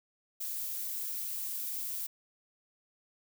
violet noise, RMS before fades -37 dBFS, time 0.4-2.07 s, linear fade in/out 10 ms, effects none

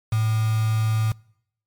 sine tone with quantisation, 110 Hz, A2, in tune, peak -18 dBFS, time 0.12-1.12 s, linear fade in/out 5 ms, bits 5, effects noise-tail reverb RT60 0.7 s tail -25 dB re dry + MP3 96 kbps

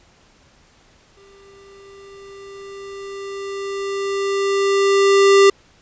square tone with exponential growth, 395.3 Hz, G4, 15 cents sharp, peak -8 dBFS, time 1.17-5.5 s, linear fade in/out 5 ms, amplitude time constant 940 ms, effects pink hiss -53 dBFS RMS until 5.81 s + resampled to 16000 Hz

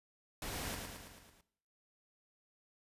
pink noise with echo, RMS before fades -42 dBFS, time 0.42-0.75 s, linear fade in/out 2 ms, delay 110 ms, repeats 6, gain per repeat -4 dB, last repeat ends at 1.41 s, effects noise-tail reverb RT60 0.7 s tail -18 dB re dry + resampled to 32000 Hz

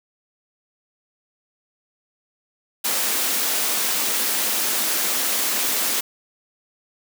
white high-pass noise, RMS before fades -22 dBFS, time 2.84-6.01 s, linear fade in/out 10 ms, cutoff 190 Hz, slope 96 dB/octave, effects none

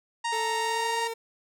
harmonic tone, 932.3 Hz, A#5, in tune, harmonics 1 / 2 / 3 / 4 / 5 / 6 / 7 / 8 / 9 / 10, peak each -28 / -34 / -38 / -40 / -42 / -44 / -45 / -46 / -47 / -48 dBFS, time 0.24-1.08 s, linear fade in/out 10 ms
30% pulse tone with pitch glide, 442.3 to 456.3 Hz, A4 to A#4, +9 to -37 cents, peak -29 dBFS, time 0.32-1.14 s, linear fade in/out 10 ms, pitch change +54 cents, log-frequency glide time 0.59-1 s
effects none

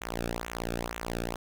sawtooth tone with flanger, 58.27 Hz, A#1, in tune, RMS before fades -35 dBFS, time 0.01-1.36 s, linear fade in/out 5 ms, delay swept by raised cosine 0.2 to 1.01 ms, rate 2.1 Hz, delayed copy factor -0.9, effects none

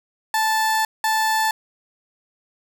30% pulse tone bursts at uneven times, 878 Hz, A5, 4 cents flat, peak -15 dBFS, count 2, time 0.34-0.85 / 1.04-1.51 s, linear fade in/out 2 ms, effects none

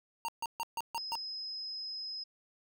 square tone bursts, 925 Hz, A#5, 14 cents flat, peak -34 dBFS, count 6, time 0.25-1.154 s, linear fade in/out 0 ms, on 34 ms, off 140 ms
sine tone, 5090 Hz, D#8, 39 cents sharp, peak -38 dBFS, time 0.97-2.24 s, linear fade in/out 10 ms
effects none

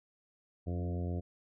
harmonic tone with a mistuned harmonic, 87.7 Hz, F2, 8 cents sharp, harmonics 1 / 2 / 3 / 4 / 5 / 6 / 7 / 8, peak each -34 / -40 / -44 / -46 / -48 / -50 / -51 / -52 dBFS, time 0.66-1.21 s, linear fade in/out 20 ms, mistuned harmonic 3, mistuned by +15 cents, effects none

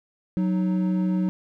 triangle tone pair together, 185 / 310.7 Hz, F#3 / D#4, 0 / -2 cents, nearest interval major sixth, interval 898 cents, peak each -19 / -27 dBFS, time 0.37-1.29 s, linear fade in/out 0 ms, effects none

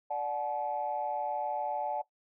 sine chord, D major, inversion none, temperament equal with one note detuned, 587.3 / 740 / 859.9 Hz, D5 / F#5 / A5, 0 / 0 / -40 cents, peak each -36 / -34 / -34 dBFS, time 0.1-2.02 s, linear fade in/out 10 ms, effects noise-tail reverb RT60 0.1 s tail -17 dB re dry + tanh soft clip ceiling -22 dBFS

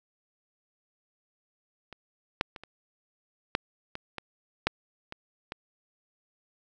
clicks, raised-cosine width 0.3 ms, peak -27 / -8 / -25 / -28 / -8 / -20 / -19 / -7 / -22 / -19 dBFS, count 10, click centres 1.927 / 2.411 / 2.562 / 2.636 / 3.551 / 3.954 / 4.183 / 4.67 / 5.124 / 5.521 s, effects none

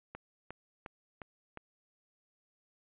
click train, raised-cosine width 0.5 ms, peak -28 dBFS, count 5, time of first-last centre 0.15-1.573 s, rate 2.81 Hz, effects resampled to 8000 Hz

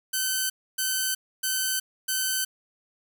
5% pulse tone bursts, 1528 Hz, G6, 45 cents flat, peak -13 dBFS, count 4, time 0.13-2.45 s, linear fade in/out 10 ms, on 370 ms, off 280 ms, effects none

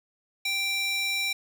square tone with high-pass filter, 784 Hz, G5, in tune, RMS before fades -28 dBFS, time 0.45-1.33 s, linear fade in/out 5 ms, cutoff 2900 Hz, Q 7.7, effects none

